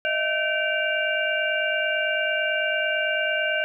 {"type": "tone cluster", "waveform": "sine", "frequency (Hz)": [621, 670, 1538, 2332, 2797], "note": ["D#5", "E5", "G6", "D7", "F7"], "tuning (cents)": [-3, 28, -33, -13, 2], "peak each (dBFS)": [-27, -33, -25, -30, -29], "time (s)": [0.05, 3.64], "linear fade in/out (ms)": 0, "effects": []}